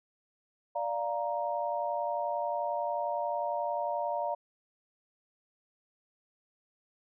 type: chord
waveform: sine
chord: Bb major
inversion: first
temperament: equal with one note detuned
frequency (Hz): 587.3 / 698.5 / 935.6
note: D5 / F5 / Bb5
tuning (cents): 0 / 0 / +6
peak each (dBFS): -34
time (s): 0.75-4.35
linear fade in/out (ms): 10
effects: none